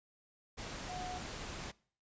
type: tone in noise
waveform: sine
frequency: 729 Hz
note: F#5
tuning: 26 cents flat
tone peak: -41 dBFS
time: 0.88-1.19 s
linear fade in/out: 20 ms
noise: pink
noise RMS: -44 dBFS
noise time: 0.57-1.72 s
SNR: 0 dB
effects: noise-tail reverb RT60 0.5 s tail -23 dB re dry + resampled to 16000 Hz